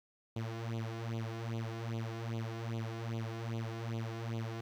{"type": "tone with flanger", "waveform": "sawtooth", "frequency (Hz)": 114, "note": "A#2", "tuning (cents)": -38, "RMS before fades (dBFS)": -39, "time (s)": [0.36, 4.61], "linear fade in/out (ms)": 5, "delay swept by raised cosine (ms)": [0.27, 2.87], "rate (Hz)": 2.5, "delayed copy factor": 0.9, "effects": ["low-pass 5000 Hz 12 dB/octave", "11-bit"]}